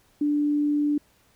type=tone; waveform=sine; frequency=293.7 Hz; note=D4; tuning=in tune; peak=-20 dBFS; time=0.21-0.98 s; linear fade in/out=5 ms; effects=pink hiss -62 dBFS RMS until 1.35 s